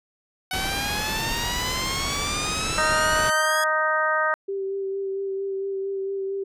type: exponential sweep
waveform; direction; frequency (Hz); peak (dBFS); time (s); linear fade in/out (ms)
10% pulse; up; 746 to 1666; -18; 0.51-3.64; 2
type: low-pass noise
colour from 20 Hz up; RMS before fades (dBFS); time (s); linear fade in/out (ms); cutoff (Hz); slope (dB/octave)
pink; -30; 0.53-3.3; 5; 9700; 96
type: harmonic tone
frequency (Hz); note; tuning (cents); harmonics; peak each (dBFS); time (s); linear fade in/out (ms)
311.1; D#4; 0; 2 / 3 / 4 / 5 / 6; -26 / -29 / -24 / -25 / -28; 2.78-4.34; 0
type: tone with vibrato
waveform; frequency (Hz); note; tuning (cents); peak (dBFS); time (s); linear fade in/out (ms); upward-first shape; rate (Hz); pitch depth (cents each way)
sine; 390.2; G4; -8; -25; 4.48-6.44; 10; sine; 4.4; 18
effects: resampled to 32000 Hz